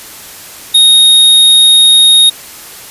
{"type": "tone", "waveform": "square", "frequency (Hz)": 3729, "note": "A#7", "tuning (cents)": 0, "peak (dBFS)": -3, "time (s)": [0.74, 2.3], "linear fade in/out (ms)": 10, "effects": ["white hiss -30 dBFS RMS until 2.9 s", "resampled to 32000 Hz"]}